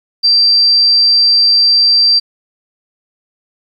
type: tone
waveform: sine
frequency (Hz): 4699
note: D8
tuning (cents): 0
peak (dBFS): -6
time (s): 0.23-2.2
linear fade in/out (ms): 20
effects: 8-bit